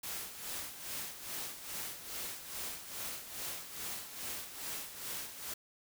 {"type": "noise with tremolo", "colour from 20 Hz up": "white", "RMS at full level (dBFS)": -40, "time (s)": [0.03, 5.54], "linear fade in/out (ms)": 5, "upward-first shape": "sine", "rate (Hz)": 2.4, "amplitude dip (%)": 65, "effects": []}